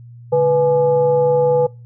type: tone with frequency modulation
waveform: sine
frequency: 493.9 Hz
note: B4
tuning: in tune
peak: -11 dBFS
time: 0.32-1.67 s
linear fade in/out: 10 ms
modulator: 351 Hz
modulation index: 0.55
effects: noise-tail reverb RT60 0.3 s tail -25 dB re dry + added 119 Hz sine -36 dBFS peak until 1.85 s